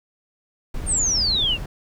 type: noise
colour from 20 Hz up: brown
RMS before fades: -29 dBFS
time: 0.74-1.66 s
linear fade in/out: 5 ms
type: exponential sweep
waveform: sine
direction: down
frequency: 8990 to 2667 Hz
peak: -18 dBFS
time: 0.86-1.58 s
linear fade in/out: 50 ms
effects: none